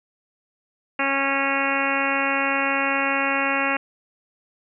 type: harmonic tone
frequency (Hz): 274.8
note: C#4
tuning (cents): -15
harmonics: 1 / 2 / 3 / 4 / 5 / 6 / 7 / 8 / 9 / 10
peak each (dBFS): -29 / -29 / -29 / -29 / -29 / -29 / -29 / -29 / -29 / -29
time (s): 0.99-3.77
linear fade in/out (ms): 5
effects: none